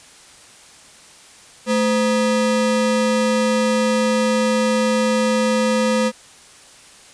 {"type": "ring-modulated tone", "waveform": "square", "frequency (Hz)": 365.8, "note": "F#4", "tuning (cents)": -20, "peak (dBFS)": -13, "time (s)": [1.66, 6.12], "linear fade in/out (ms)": 50, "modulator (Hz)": 147, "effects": ["white hiss -45 dBFS RMS until 7.13 s", "resampled to 22050 Hz"]}